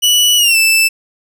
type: tone with pitch glide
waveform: sawtooth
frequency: 2951 to 2644 Hz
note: F#7 to E7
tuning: -5 to +5 cents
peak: -5 dBFS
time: 0.02-0.89 s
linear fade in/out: 20 ms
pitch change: -190 cents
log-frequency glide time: 0.37-0.57 s
effects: none